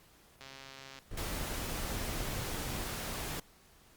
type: click train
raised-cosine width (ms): 0.2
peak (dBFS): -31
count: 79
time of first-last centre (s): 0.41-0.988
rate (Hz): 135
type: noise bursts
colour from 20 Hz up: brown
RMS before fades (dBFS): -40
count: 9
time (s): 1.11-2.822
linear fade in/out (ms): 2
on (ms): 160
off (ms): 34
type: noise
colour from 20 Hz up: pink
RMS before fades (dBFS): -39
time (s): 1.17-3.4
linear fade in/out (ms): 5
effects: pink hiss -62 dBFS RMS until 3.96 s + Opus 48 kbps